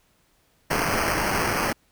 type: noise with sample-and-hold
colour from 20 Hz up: blue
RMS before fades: -24 dBFS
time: 0.7-1.73 s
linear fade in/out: 10 ms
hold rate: 3675 Hz
effects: pink hiss -64 dBFS RMS until 1.91 s